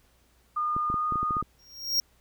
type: tone with pitch glide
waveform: sine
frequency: 1217 to 1231.1 Hz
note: D#6 to D#6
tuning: -39 to -19 cents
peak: -25 dBFS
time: 0.56-1.42 s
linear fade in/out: 10 ms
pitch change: +20 cents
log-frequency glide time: 0.87-1.06 s
type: clicks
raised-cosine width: 3 ms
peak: -22 dBFS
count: 9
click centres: 0.765 / 0.901 / 0.942 / 1.123 / 1.157 / 1.23 / 1.308 / 1.368 / 1.426 s
type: tone with exponential growth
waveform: square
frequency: 5588 Hz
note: F8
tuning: in tune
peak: -20 dBFS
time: 1.59-2 s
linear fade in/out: 1 ms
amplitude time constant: 88 ms
effects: added 60 Hz sine -65 dBFS peak until 2.2 s + pink hiss -65 dBFS RMS until 2.2 s